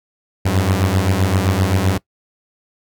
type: beating tone pair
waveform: sawtooth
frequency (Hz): 90.9 / 98.6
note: F#2 / G2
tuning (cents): -30 / +11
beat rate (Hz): 7.7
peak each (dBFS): -13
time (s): 0.45-1.98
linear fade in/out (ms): 10
effects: noise-tail reverb RT60 0.1 s tail -21 dB re dry